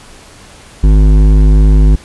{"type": "tone with hard clipping", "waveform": "sine", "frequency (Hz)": 51.4, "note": "G#1", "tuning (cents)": -17, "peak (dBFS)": -5, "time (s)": [0.83, 1.96], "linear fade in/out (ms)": 10, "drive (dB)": 12, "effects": ["pink hiss -37 dBFS RMS until 2.04 s", "resampled to 24000 Hz"]}